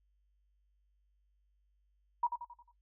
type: tone with echo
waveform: sine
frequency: 955 Hz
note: A#5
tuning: 42 cents sharp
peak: -26 dBFS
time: 2.23-2.27 s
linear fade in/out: 5 ms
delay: 89 ms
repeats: 5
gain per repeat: -7 dB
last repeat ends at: 2.715 s
effects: noise-tail reverb RT60 0.1 s tail -18 dB re dry + added 50 Hz sine -70 dBFS peak until 2.81 s